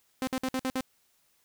sawtooth tone bursts, 260 Hz, C4, 11 cents flat, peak -24 dBFS, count 6, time 0.22-0.807 s, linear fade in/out 0 ms, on 52 ms, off 55 ms, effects white hiss -69 dBFS RMS until 1.44 s

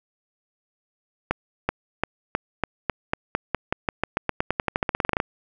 accelerating click train, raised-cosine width 0.5 ms, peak -6 dBFS, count 28, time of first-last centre 1.31-5.201 s, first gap 380 ms, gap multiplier 0.91, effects none

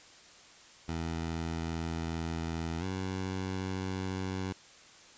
15% pulse tone with pitch glide, 82.41 to 94.12 Hz, E2 to F#2, 0 to +30 cents, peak -27 dBFS, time 0.88-4.53 s, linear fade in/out 10 ms, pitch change +230 cents, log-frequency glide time 2.79-2.84 s, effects white hiss -55 dBFS RMS until 5.17 s + resampled to 16000 Hz

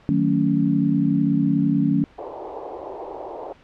sine chord, D# half-diminished seventh, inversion none, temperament just, 155.56 / 186.68 / 224 / 280 Hz, D#3 / F#3 / A3 / C#4, 0 / +16 / +31 / +18 cents, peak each -23 / -23 / -23 / -20 dBFS, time 0.09-2.04 s, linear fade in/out 0 ms
pink band-pass noise, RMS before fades -34 dBFS, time 2.18-3.53 s, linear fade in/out 5 ms, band 340 to 960 Hz, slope 48 dB/octave
effects pink hiss -52 dBFS RMS until 3.63 s + low-pass 3000 Hz 12 dB/octave

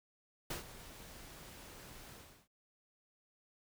pink noise with ADSR envelope, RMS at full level -39 dBFS, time 0.5-2.48 s, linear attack 7 ms, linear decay 120 ms, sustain -14 dB, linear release 370 ms, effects none

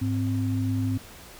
sine tone pair together, 103.83 / 260.8 Hz, G#2 / C4, 0 / -5 cents, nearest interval octave + major third, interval 1595 cents, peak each -25 / -27 dBFS, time 0.01-0.98 s, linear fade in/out 10 ms, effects pink hiss -46 dBFS RMS until 1.39 s

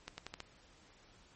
accelerating click train, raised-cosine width 0.2 ms, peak -25 dBFS, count 5, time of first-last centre 0.08-0.404 s, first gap 100 ms, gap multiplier 0.86, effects pink hiss -63 dBFS RMS until 1.35 s + MP3 32 kbps

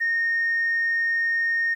sine tone, 1844 Hz, A#6, 19 cents flat, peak -19 dBFS, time 0-1.75 s, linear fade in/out 20 ms, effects tanh soft clip ceiling -17 dBFS + 10-bit

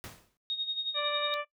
pink noise with exponential decay, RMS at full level -41 dBFS, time 0.04-0.37 s, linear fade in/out 0 ms, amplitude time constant 71 ms
sine tone with tremolo, 3729 Hz, A#7, in tune, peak -27 dBFS, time 0.5-1.34 s, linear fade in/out 0 ms, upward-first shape sine, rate 11 Hz, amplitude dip 70%
harmonic tone, 587.3 Hz, D5, in tune, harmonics 1 / 2 / 3 / 4 / 5 / 6, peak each -34 / -35 / -41 / -40 / -46 / -53 dBFS, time 0.94-1.45 s, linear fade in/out 50 ms
effects noise-tail reverb RT60 0.1 s tail -17 dB re dry

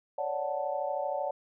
sine chord, D major seventh, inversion third, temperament equal, 554.4 / 587.3 / 740 / 880 Hz, C#5 / D5 / F#5 / A5, 0 / 0 / 0 / 0 cents, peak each -35 / -34 / -35 / -37 dBFS, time 0.18-1.31 s, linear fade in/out 5 ms, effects none

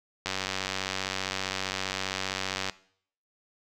click train, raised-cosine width 0.2 ms, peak -12 dBFS, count 233, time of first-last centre 0.26-2.697 s, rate 95.2 Hz, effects noise-tail reverb RT60 0.6 s tail -20 dB re dry

